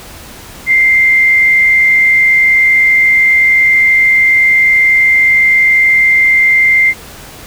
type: tone with frequency modulation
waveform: sine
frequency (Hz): 2093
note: C7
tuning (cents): 0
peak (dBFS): -5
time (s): 0.66-6.94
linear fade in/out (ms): 50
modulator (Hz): 71.9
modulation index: 0.45
effects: pink hiss -32 dBFS RMS until 7.46 s